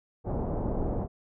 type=low-pass noise; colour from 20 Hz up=pink; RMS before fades=-30 dBFS; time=0.24-1.08 s; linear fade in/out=50 ms; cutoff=770 Hz; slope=24 dB/octave; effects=none